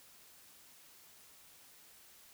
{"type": "silence", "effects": ["white hiss -60 dBFS RMS until 2.33 s"]}